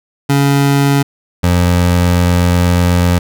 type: tone pair in turn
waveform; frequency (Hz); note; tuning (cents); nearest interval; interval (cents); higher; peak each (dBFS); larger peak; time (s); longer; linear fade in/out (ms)
25% pulse; 140.2 / 88.15; C#3 / F2; +20 / +17; minor sixth; 803; first; -5; neither; 0.29-1.03 / 1.43-3.19; second; 10
effects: none